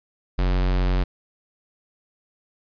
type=tone; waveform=square; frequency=45.75 Hz; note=F#1; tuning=19 cents flat; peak=-19 dBFS; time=0.38-1.04 s; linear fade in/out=10 ms; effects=resampled to 11025 Hz + 10-bit